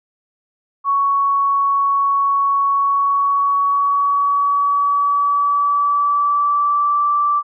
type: tone with pitch glide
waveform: sine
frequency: 1114 to 1168 Hz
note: C#6 to D6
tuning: +8 to -10 cents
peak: -13 dBFS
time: 0.84-7.43 s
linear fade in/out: 50 ms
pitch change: +82 cents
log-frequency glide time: 2.71-7.12 s
effects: none

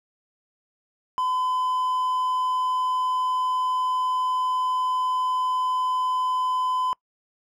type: tone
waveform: triangle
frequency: 1014 Hz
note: B5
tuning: 45 cents sharp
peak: -20 dBFS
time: 1.18-6.93 s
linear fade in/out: 0 ms
effects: noise-tail reverb RT60 0.1 s tail -25 dB re dry

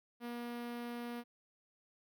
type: tone with notch filter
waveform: sawtooth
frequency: 239 Hz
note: A#3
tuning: 43 cents sharp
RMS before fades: -43 dBFS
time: 0.2-1.24 s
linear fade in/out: 50 ms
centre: 7100 Hz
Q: 0.83
effects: none

